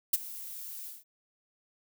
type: noise with ADSR envelope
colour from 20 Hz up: violet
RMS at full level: -22 dBFS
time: 0.13-1.04 s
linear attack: 7 ms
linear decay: 27 ms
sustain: -20 dB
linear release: 170 ms
effects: none